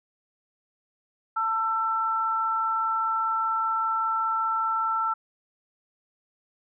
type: tone pair together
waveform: sine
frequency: 892 / 1337.5 Hz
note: A5 / E6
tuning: +23 / +25 cents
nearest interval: perfect fifth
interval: 702 cents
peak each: -29 / -24 dBFS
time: 1.36-5.14 s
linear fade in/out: 10 ms
effects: none